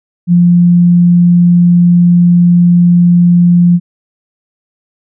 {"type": "tone", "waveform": "sine", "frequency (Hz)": 174.61, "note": "F3", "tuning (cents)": 0, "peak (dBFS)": -3, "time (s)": [0.27, 3.8], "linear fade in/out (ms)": 50, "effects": []}